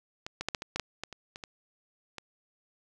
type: clicks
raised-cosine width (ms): 0.2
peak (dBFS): -20 / -17 / -12 / -13 / -20 / -15 / -12 / -18 / -26 / -25 / -23 / -22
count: 12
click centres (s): 0.265 / 0.41 / 0.486 / 0.548 / 0.621 / 0.76 / 0.797 / 1.036 / 1.127 / 1.359 / 1.438 / 2.183
effects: none